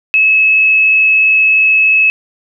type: tone with frequency modulation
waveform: sine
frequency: 2587 Hz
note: E7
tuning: 33 cents flat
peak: -6 dBFS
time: 0.14-2.1 s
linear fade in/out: 0 ms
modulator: 23 Hz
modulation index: 0.51
effects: none